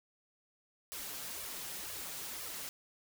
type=noise with flanger; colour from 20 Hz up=white; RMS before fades=-43 dBFS; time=0.92-2.69 s; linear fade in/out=0 ms; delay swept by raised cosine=1.7 to 7.6 ms; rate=2 Hz; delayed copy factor=+0.8; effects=none